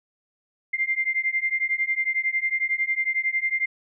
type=beating tone pair; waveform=sine; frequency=2093 / 2104 Hz; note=C7 / C7; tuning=0 / +9 cents; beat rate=11 Hz; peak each=-25 dBFS; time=0.73-3.66 s; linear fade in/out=10 ms; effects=none